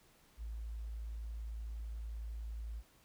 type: tone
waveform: sine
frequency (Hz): 55.5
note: A1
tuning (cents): +16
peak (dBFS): -40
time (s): 0.37-2.83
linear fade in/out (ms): 50
effects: pink hiss -67 dBFS RMS until 3.04 s